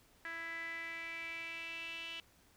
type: tone with band-pass filter sweep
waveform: sawtooth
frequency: 331.4 Hz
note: E4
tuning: 9 cents sharp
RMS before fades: -44 dBFS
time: 0.25-2.2 s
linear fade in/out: 0 ms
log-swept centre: 1800 to 2900 Hz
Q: 7.1
effects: pink hiss -67 dBFS RMS until 2.56 s